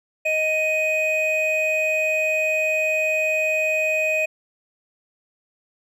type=tone pair together; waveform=triangle; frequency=625 / 2500 Hz; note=D#5 / D#7; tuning=+8 / +8 cents; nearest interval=2 octaves; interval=2400 cents; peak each=-21 / -19 dBFS; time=0.25-4.26 s; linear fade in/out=10 ms; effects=none